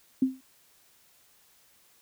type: tone with exponential decay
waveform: sine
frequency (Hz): 261.6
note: C4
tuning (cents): 0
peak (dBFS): -17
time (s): 0.22-0.41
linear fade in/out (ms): 5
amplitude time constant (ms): 40
effects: white hiss -62 dBFS RMS until 2.01 s